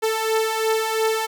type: beating tone pair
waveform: sawtooth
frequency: 440 / 442.9 Hz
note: A4 / A4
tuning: 0 / +11 cents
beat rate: 2.9 Hz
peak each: -21 / -17 dBFS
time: 0.02-1.27 s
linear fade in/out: 20 ms
effects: none